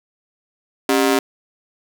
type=ring-modulated tone; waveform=sawtooth; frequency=335.4 Hz; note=E4; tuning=30 cents sharp; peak=-7 dBFS; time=0.89-1.19 s; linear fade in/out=2 ms; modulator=61.4 Hz; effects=none